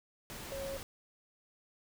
sine tone in noise, 547 Hz, C#5, 23 cents flat, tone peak -38 dBFS, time 0.52-0.77 s, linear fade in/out 0 ms, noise pink, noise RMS -45 dBFS, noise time 0.3-0.83 s, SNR +4 dB, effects none

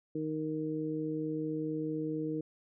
harmonic tone, 155.56 Hz, D#3, in tune, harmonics 1 / 2 / 3, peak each -40 / -34 / -38 dBFS, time 0.15-2.41 s, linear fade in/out 5 ms, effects none

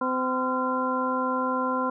harmonic tone with a mistuned harmonic, 256.7 Hz, C4, 33 cents flat, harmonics 1 / 2 / 3 / 4 / 5, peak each -29 / -30 / -37 / -27 / -32 dBFS, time 0.01-1.9 s, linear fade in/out 5 ms, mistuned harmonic 5, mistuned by +120 cents, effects none

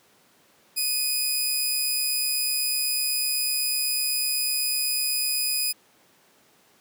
10% pulse tone pair together, 2492 / 4984 Hz, D#7 / D#8, +2 / +2 cents, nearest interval octave, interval 1200 cents, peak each -20 dBFS, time 0.76-5.73 s, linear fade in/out 20 ms, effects pink hiss -59 dBFS RMS until 6.8 s + high-pass 200 Hz 12 dB/octave

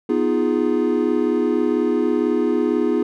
triangle chord, F half-diminished seventh, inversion second, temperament equal, 246.9 / 311.1 / 349.2 / 415.3 Hz, Cb4 / Eb4 / F4 / Ab4, 0 / 0 / 0 / 0 cents, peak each -20 dBFS, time 0.09-3.03 s, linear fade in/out 5 ms, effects none

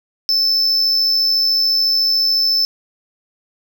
triangle tone with amplitude modulation, 5274 Hz, E8, in tune, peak -10 dBFS, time 0.29-2.65 s, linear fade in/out 0 ms, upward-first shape sine, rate 93.9 Hz, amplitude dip 35%, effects none

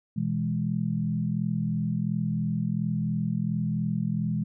sine chord, E major, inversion second, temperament equal, 123.47 / 164.81 / 207.7 Hz, B2 / E3 / G#3, 0 / 0 / 0 cents, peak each -31 / -28 / -29 dBFS, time 0.16-4.44 s, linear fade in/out 10 ms, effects none

